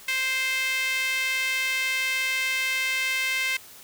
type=tone with high-pass filter; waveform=sawtooth; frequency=523.3 Hz; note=C5; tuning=in tune; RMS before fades=-26 dBFS; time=0.08-3.57 s; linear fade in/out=5 ms; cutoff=2200 Hz; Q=3.7; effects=white hiss -47 dBFS RMS until 3.83 s